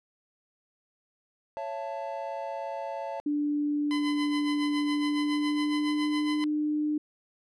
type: chord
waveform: triangle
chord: A major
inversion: first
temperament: equal with one note detuned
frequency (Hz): 554.4 / 671.6 / 880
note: C#5 / E5 / A5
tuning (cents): 0 / +32 / 0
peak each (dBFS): -35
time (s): 1.57-3.2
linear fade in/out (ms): 0
type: tone with pitch glide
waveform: sine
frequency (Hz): 293.7 to 300.9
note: D4 to D4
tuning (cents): 0 to +42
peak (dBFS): -25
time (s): 3.26-6.98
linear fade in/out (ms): 5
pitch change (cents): +42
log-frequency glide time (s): 4.9-6.42
type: tone with tremolo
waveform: 15% pulse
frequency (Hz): 1016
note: B5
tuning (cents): +49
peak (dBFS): -25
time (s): 3.91-6.44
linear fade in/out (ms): 0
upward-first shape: sine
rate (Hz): 7.2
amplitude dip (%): 65
effects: low-pass 7000 Hz 12 dB/octave